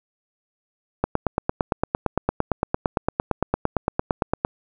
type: click train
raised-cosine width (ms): 1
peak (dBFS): -5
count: 31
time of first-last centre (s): 1.04-4.449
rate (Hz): 8.8
effects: none